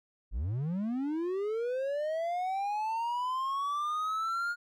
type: linear sweep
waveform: triangle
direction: up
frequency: 41.29 to 1429 Hz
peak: -28 dBFS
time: 0.31-4.56 s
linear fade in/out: 50 ms
effects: none